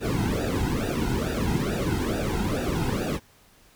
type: noise with flanger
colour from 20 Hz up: brown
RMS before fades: -26 dBFS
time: 0-3.2 s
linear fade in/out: 50 ms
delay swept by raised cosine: 0.93 to 1.76 ms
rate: 2.3 Hz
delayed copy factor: -0.95
effects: pink hiss -57 dBFS RMS until 3.75 s